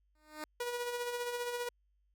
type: tone with exponential growth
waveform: 10% pulse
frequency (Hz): 305.8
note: D#4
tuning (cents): -30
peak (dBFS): -29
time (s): 0.15-0.44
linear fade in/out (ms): 1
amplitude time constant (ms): 63
type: tone with tremolo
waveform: sawtooth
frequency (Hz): 484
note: B4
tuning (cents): -35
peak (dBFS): -30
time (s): 0.6-1.69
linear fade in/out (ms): 5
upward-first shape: sine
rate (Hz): 15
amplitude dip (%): 45
effects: added 50 Hz sine -70 dBFS peak until 2.14 s